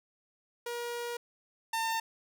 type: tone pair in turn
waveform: sawtooth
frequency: 476.7 / 902.5 Hz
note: A#4 / A5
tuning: +39 / +44 cents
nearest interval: major seventh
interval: 1105 cents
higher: second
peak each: -31 / -26 dBFS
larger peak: second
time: 0.66-1.17 / 1.73-2 s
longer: first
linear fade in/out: 5 ms
effects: none